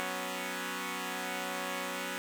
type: chord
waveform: 5% pulse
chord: F# suspended fourth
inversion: none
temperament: equal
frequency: 185 / 246.9 / 277.2 Hz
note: F#3 / B3 / C#4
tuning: 0 / 0 / 0 cents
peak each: -28 dBFS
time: 0-2.18 s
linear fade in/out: 0 ms
effects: none